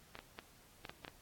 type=clicks; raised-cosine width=0.3 ms; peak=-29 dBFS; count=7; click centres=0.154 / 0.19 / 0.389 / 0.852 / 0.895 / 1.048 / 1.08 s; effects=pink hiss -63 dBFS RMS until 1.21 s + AAC 64 kbps